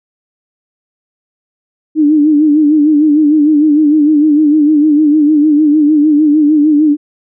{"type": "tone with vibrato", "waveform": "sine", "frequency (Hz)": 301, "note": "D4", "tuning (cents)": 43, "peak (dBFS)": -5, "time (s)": [1.95, 6.97], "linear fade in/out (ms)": 50, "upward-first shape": "sine", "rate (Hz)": 6.6, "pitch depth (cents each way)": 70, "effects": []}